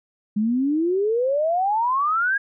sine exponential sweep, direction up, 203.9 to 1661.2 Hz, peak -18 dBFS, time 0.36-2.38 s, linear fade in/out 10 ms, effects none

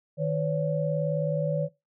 sine tone cluster, 155.7 / 510 / 569 Hz, D#3 / C5 / C#5, +2 / -44 / +45 cents, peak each -27 / -33 / -28 dBFS, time 0.17-1.69 s, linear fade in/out 50 ms, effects noise-tail reverb RT60 0.2 s tail -17 dB re dry

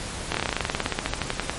slowing click train, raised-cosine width 0.3 ms, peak -7 dBFS, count 23, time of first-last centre 0.32-1.496 s, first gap 24 ms, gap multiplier 1.07, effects pink hiss -33 dBFS RMS until 1.58 s + MP3 48 kbps

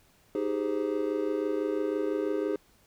triangle chord, Ab major seventh, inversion second, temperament just, 311.5 / 389.3 / 415.3 / 519.1 Hz, Eb4 / G4 / Ab4 / C5, +2 / -12 / 0 / -14 cents, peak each -30 / -32 / -29 / -33 dBFS, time 0.35-2.56 s, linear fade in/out 2 ms, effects pink hiss -63 dBFS RMS until 2.86 s

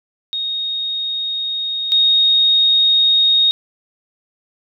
sine tone pair in turn, 3729 / 3729 Hz, A#7 / A#7, 0 / 0 cents, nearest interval unison, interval 0 cents, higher neither, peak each -19 / -10 dBFS, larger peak second, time 0.33-1.92 / 1.92-3.51 s, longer neither, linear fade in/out 0 ms, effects none

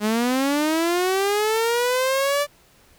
sawtooth linear sweep, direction up, 205.5 to 586 Hz, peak -15 dBFS, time 0-2.47 s, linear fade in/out 50 ms, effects pink hiss -55 dBFS RMS until 2.98 s

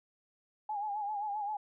sine tone with vibrato, 830.6 Hz, G#5, in tune, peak -33 dBFS, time 0.69-1.57 s, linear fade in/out 5 ms, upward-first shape sine, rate 7.6 Hz, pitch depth 67 cents each way, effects none

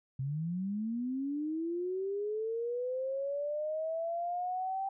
sine linear sweep, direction up, 128.6 to 784 Hz, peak -32 dBFS, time 0.19-4.89 s, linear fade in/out 5 ms, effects none

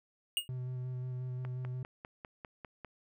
square tone with exponential decay, 2851 Hz, F7, 35 cents sharp, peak -26 dBFS, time 0.37-0.48 s, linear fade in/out 1 ms, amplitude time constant 22 ms
triangle tone with vibrato, 126.7 Hz, B2, 45 cents sharp, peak -34 dBFS, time 0.49-1.83 s, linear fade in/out 2 ms, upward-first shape square, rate 5.6 Hz, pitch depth 12 cents each way
click train, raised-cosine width 0.5 ms, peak -30 dBFS, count 8, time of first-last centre 1.45-2.847 s, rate 5.01 Hz
effects none

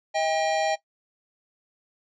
square tone pair together, 636 / 799 Hz, D#5 / G5, +38 / +33 cents, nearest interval major third, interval 395 cents, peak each -26 dBFS, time 0.14-0.76 s, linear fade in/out 20 ms, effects noise-tail reverb RT60 0.1 s tail -17 dB re dry + resampled to 16000 Hz

